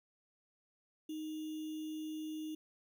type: tone with sample-and-hold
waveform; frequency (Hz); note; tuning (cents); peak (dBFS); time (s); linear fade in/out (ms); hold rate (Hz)
sine; 311.1; D#4; 0; -39; 1.09-2.55; 5; 3150
effects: none